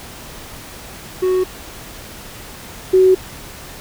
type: tone pair in turn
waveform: triangle / sine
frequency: 370 / 374.3 Hz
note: F#4 / F#4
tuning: 0 / +20 cents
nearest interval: unison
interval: 20 cents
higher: second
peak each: -11 / -7 dBFS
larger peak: second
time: 1.22-1.44 / 2.93-3.15 s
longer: neither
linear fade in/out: 10 ms
effects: pink hiss -35 dBFS RMS until 3.8 s